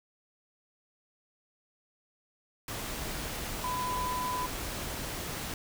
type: tone in noise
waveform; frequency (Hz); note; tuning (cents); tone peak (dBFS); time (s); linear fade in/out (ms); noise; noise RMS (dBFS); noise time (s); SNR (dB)
sine; 1000; B5; +21; -31; 3.64-4.46; 2; pink; -37; 2.68-5.54; +3
effects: none